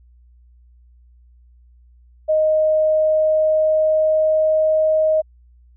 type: tone with pitch glide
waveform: sine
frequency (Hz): 622.3 to 626.3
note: D#5 to D#5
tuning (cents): 0 to +11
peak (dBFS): -13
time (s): 2.28-5.22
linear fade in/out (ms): 20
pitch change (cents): +11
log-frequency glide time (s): 2.83-4.93
effects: added 60 Hz sine -47 dBFS peak until 5.76 s